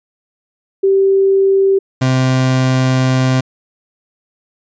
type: tone pair in turn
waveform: sine / 30% pulse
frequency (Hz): 389 / 129.81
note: G4 / C3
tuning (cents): -13 / -13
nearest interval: octave + perfect fifth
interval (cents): 1900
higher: first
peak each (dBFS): -8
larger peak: neither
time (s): 0.83-1.79 / 2.01-3.41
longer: second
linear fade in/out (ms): 10
effects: resampled to 16000 Hz